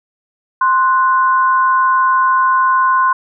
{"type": "tone pair together", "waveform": "sine", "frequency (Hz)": [1046.5, 1480], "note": ["C6", "F#6"], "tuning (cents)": [0, 0], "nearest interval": "tritone", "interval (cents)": 600, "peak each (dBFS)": [-10, -17], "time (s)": [0.61, 3.13], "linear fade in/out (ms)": 5, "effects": []}